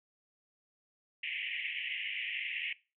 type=band-pass noise; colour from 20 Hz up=white; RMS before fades=-38 dBFS; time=1.23-2.73 s; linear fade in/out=5 ms; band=1900 to 3000 Hz; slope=96 dB/octave; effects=noise-tail reverb RT60 0.3 s tail -20 dB re dry